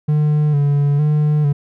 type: tone with vibrato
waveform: triangle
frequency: 146.83 Hz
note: D3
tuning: in tune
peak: -10 dBFS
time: 0.08-1.53 s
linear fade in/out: 10 ms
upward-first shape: square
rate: 1.1 Hz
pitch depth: 41 cents each way
effects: none